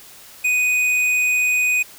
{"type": "tone with tanh clipping", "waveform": "triangle", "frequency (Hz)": 2489, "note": "D#7", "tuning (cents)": 0, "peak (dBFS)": -17, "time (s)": [0.44, 1.83], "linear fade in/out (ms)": 10, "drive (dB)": 14, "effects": ["white hiss -43 dBFS RMS until 1.98 s"]}